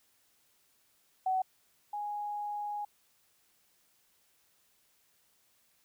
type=tone pair in turn; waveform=sine; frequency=752 / 828.7 Hz; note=F#5 / G#5; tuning=+28 / -4 cents; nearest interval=major second; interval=168 cents; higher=second; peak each=-27 / -34 dBFS; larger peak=first; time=1.26-1.42 / 1.93-2.85 s; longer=second; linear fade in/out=5 ms; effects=white hiss -70 dBFS RMS until 5.84 s